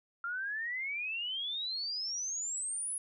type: exponential sweep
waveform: sine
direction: up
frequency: 1371 to 10548 Hz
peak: -34 dBFS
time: 0.24-2.98 s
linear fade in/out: 2 ms
effects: none